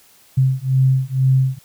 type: beating tone pair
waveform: sine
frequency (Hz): 130.81 / 132.91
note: C3 / C3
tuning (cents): 0 / +28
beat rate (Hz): 2.1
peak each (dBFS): -16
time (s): 0.37-1.59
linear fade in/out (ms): 10
effects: white hiss -51 dBFS RMS until 1.64 s